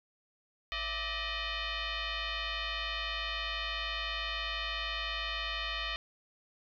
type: tone with frequency modulation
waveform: sine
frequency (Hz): 560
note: C#5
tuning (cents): +18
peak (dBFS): -33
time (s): 0.72-5.96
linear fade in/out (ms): 0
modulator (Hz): 613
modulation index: 5.7
effects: none